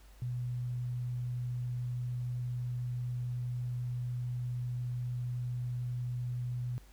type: tone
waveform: sine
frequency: 123 Hz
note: B2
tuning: 7 cents flat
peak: -33 dBFS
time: 0.22-6.78 s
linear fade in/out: 0 ms
effects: added 50 Hz sine -54 dBFS peak until 6.92 s + pink hiss -63 dBFS RMS until 6.92 s